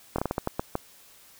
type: slowing click train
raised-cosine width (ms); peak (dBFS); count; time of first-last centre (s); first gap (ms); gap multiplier
1; -12; 9; 0.16-0.754; 24; 1.31
effects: white hiss -54 dBFS RMS until 1.39 s